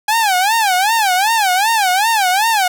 sawtooth tone with vibrato, 816 Hz, G#5, 31 cents flat, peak -8 dBFS, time 0.08-2.68 s, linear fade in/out 5 ms, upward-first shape sine, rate 2.6 Hz, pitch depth 210 cents each way, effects none

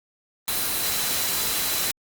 sine tone in noise, 4020 Hz, B7, 30 cents sharp, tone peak -33 dBFS, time 0.48-1.91 s, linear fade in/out 0 ms, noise white, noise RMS -25 dBFS, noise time 0.48-1.91 s, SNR -11 dB, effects Opus 32 kbps

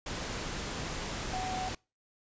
sine tone in noise, 747 Hz, F#5, 16 cents sharp, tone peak -34 dBFS, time 1.33-1.69 s, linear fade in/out 5 ms, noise pink, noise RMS -37 dBFS, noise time 0.06-1.75 s, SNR 0 dB, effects noise-tail reverb RT60 0.3 s tail -26 dB re dry + resampled to 16000 Hz

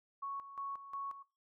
sine tone with tremolo, 1108.7 Hz, C#6, in tune, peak -38 dBFS, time 0.22-1.23 s, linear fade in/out 10 ms, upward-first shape square, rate 2.8 Hz, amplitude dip 70%, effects noise-tail reverb RT60 0.3 s tail -19 dB re dry

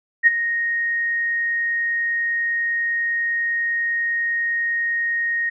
sine tone with ADSR envelope, 1865 Hz, A#6, in tune, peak -7 dBFS, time 0.23-5.5 s, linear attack 38 ms, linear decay 23 ms, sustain -12 dB, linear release 13 ms, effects none

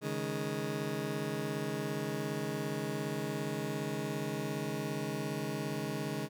20% pulse chord, C# suspended second, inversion none, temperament just, 138.59 / 155.92 / 207.9 Hz, C#3 / D#3 / G#3, 0 / +4 / +2 cents, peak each -34 dBFS, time 0.01-6.29 s, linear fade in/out 50 ms, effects none

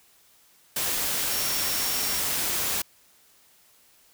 sine tone in noise, 5540 Hz, F8, 15 cents flat, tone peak -33 dBFS, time 1.31-2.2 s, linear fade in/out 5 ms, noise white, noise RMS -27 dBFS, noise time 0.76-2.82 s, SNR -9 dB, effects white hiss -59 dBFS RMS until 4.13 s

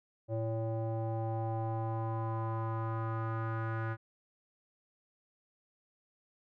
square tone with low-pass filter sweep, 112.4 Hz, A2, 37 cents sharp, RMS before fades -35 dBFS, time 0.28-3.97 s, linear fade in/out 50 ms, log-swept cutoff 580 to 1500 Hz, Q 3.9, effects none

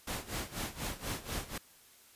pink noise with tremolo, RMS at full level -36 dBFS, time 0.07-1.58 s, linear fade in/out 5 ms, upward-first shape sine, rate 4.1 Hz, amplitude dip 85%, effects white hiss -60 dBFS RMS until 2.15 s + resampled to 32000 Hz

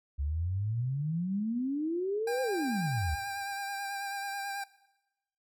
sine exponential two-way sweep, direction up then down, 68 to 526 to 68 Hz, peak -29 dBFS, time 0.18-3.16 s, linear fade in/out 20 ms, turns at 2.42 s
25% pulse tone with vibrato, 796 Hz, G5, 26 cents sharp, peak -31 dBFS, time 2.27-4.64 s, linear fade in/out 5 ms, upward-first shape sine, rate 9.2 Hz, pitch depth 22 cents each way
effects noise-tail reverb RT60 1.0 s tail -19 dB re dry

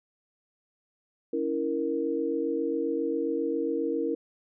sine chord, A# diminished, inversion first, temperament equal with one note detuned, 282.2 / 329.6 / 466.2 Hz, C#4 / E4 / A#4, +31 / 0 / 0 cents, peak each -32 / -30 / -29 dBFS, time 1.33-4.15 s, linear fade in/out 5 ms, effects none

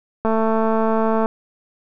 click train, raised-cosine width 1 ms, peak -7 dBFS, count 225, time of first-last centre 0.25-1.259 s, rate 222 Hz, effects none

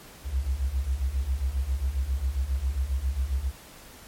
sine beating tone pair, 61.8 / 69.2 Hz, B1 / C#2, +2 / -2 cents, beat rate 7.4 Hz, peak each -29 / -26 dBFS, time 0.24-3.52 s, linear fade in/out 50 ms, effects pink hiss -48 dBFS RMS until 4.07 s + MP3 64 kbps

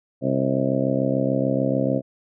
harmonic tone with a mistuned harmonic, 66.8 Hz, C2, 36 cents sharp, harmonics 2 / 3 / 4 / 5 / 6 / 7 / 8 / 9 / 10, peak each -26 / -27 / -24 / -30 / -36 / -32 / -25 / -32 / -31 dBFS, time 0.21-2.02 s, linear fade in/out 50 ms, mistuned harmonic 10, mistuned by -53 cents, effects none

